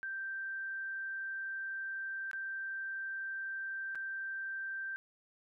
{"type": "tone with dropouts", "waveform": "sine", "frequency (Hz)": 1568, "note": "G6", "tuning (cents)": 0, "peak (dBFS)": -37, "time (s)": [0.03, 4.96], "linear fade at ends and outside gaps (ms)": 0, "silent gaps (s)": [[2.313, 2.332], [3.949, 3.955]], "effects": []}